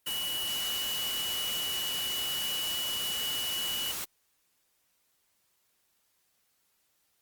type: tone in noise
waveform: sine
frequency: 2942 Hz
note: F#7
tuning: 11 cents flat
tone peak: -32 dBFS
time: 0.06-3.92 s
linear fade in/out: 10 ms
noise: white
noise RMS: -36 dBFS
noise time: 0.06-4.05 s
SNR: +1 dB
effects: white hiss -73 dBFS RMS until 7.21 s + Opus 32 kbps